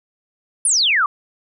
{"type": "exponential sweep", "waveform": "sine", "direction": "down", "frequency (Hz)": [10320, 1110], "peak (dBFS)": -13, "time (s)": [0.65, 1.06], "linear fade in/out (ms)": 2, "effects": []}